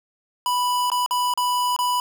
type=tone with dropouts; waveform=square; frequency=987.8 Hz; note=B5; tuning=in tune; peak=-20 dBFS; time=0.46-2 s; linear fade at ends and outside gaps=1 ms; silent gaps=0.901-0.917 / 1.062-1.109 / 1.338-1.375 / 1.764-1.789 s; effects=none